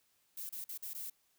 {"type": "noise with dropouts", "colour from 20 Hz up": "violet", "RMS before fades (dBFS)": -43, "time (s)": [0.37, 1.1], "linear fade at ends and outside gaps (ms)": 5, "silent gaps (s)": [[0.493, 0.524], [0.643, 0.69], [0.777, 0.824], [0.934, 0.947]], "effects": ["white hiss -74 dBFS RMS until 1.38 s"]}